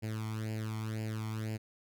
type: tone with flanger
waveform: sawtooth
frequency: 109.5 Hz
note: A2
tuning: 8 cents flat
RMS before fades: -37 dBFS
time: 0.02-1.58 s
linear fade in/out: 20 ms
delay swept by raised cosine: 0.41 to 0.92 ms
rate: 2 Hz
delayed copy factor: +0.8
effects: none